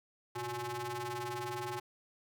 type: ring-modulated tone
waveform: sawtooth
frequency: 237.3 Hz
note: A#3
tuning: 31 cents sharp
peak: -30 dBFS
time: 0.35-1.8 s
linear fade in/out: 10 ms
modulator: 603 Hz
effects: none